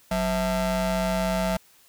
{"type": "ring-modulated tone", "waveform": "35% pulse", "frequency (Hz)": 233.1, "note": "A#3", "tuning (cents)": 0, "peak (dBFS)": -18, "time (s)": [0.11, 1.57], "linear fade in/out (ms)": 5, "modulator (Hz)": 418, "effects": ["white hiss -57 dBFS RMS until 1.88 s"]}